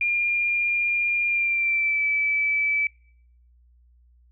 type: tone with pitch glide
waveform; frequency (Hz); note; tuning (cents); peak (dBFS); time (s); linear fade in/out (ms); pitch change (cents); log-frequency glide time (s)
sine; 2405 to 2307; D7 to D7; +41 to -31; -20; 0.01-2.87; 2; -72; 1.26-2.04
effects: noise-tail reverb RT60 0.7 s tail -26 dB re dry + added 60 Hz sine -54 dBFS peak until 4.31 s